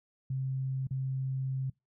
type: tone with dropouts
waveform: sine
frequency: 132.5 Hz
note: C3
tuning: 22 cents sharp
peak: -30 dBFS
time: 0.3-1.7 s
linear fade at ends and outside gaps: 5 ms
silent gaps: 0.871-0.908 s
effects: noise-tail reverb RT60 0.2 s tail -25 dB re dry